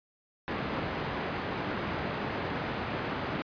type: band-pass noise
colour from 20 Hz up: pink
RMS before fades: -34 dBFS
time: 0.48-3.42 s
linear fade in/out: 0 ms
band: 110 to 2200 Hz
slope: 12 dB/octave
effects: resampled to 11025 Hz